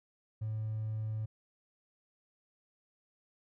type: tone with hard clipping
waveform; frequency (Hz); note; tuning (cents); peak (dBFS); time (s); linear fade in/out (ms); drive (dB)
triangle; 108.9; A2; -17; -34; 0.41-1.26; 10; 4
effects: none